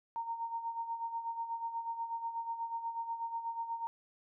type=tone with tremolo; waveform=sine; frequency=922 Hz; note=A#5; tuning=19 cents flat; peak=-33 dBFS; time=0.16-3.87 s; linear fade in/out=0 ms; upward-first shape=sine; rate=8.2 Hz; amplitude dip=65%; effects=none